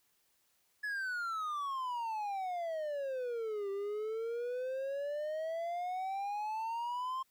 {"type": "exponential two-way sweep", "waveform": "triangle", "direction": "down then up", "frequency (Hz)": [1716, 392, 1059], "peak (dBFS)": -33, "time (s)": [0.83, 7.23], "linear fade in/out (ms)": 10, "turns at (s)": 3.7, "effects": ["white hiss -74 dBFS RMS until 7.3 s"]}